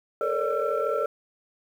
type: tone cluster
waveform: sine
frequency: 433.5 / 467 / 552 / 596 / 1345 Hz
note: A4 / A#4 / C#5 / D5 / E6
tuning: -26 / +3 / -7 / +25 / +34 cents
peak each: -29 dBFS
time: 0.21-1.06 s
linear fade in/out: 2 ms
effects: tanh soft clip ceiling -16 dBFS + 9-bit